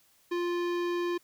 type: tone with hard clipping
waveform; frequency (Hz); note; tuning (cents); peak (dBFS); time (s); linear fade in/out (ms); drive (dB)
sine; 349.2; F4; 0; -30; 0.31-1.18; 10; 18
effects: white hiss -65 dBFS RMS until 1.23 s